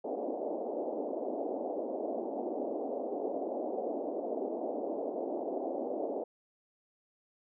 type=band-pass noise; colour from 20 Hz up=white; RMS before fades=-36 dBFS; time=0.04-6.24 s; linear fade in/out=5 ms; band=250 to 710 Hz; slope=48 dB/octave; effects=none